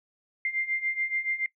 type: beating tone pair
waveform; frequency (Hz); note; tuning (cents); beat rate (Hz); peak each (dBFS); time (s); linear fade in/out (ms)
sine; 2093 / 2100; C7 / C7; 0 / +6; 7; -32 / -29; 0.45-1.46; 2
effects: noise-tail reverb RT60 0.1 s tail -19 dB re dry